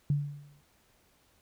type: tone with exponential decay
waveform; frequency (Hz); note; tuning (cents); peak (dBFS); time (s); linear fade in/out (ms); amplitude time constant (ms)
sine; 144.4; D3; -29; -22; 0.1-0.61; 2; 110
effects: pink hiss -67 dBFS RMS until 1.41 s